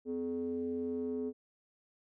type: ring-modulated tone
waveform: triangle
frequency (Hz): 85.1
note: F2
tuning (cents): -44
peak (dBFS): -28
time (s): 0.05-1.33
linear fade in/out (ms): 50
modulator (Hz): 340
effects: tanh soft clip ceiling -24 dBFS